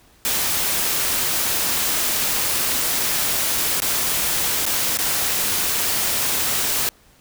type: noise with dropouts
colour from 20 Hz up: white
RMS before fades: -21 dBFS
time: 0.25-6.89 s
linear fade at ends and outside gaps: 0 ms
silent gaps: 3.802-3.82 / 4.655-4.664 / 4.972-4.988 s
effects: pink hiss -54 dBFS RMS until 7.2 s